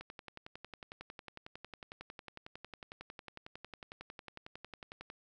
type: click train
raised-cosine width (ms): 0.3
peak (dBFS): -30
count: 57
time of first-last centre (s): 0.01-5.101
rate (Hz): 11
effects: none